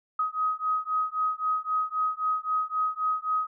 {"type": "beating tone pair", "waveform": "sine", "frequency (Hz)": [1259, 1262.8], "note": ["D#6", "D#6"], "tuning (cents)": [20, 25], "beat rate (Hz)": 3.8, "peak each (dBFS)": -28, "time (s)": [0.19, 3.47], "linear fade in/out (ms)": 5, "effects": []}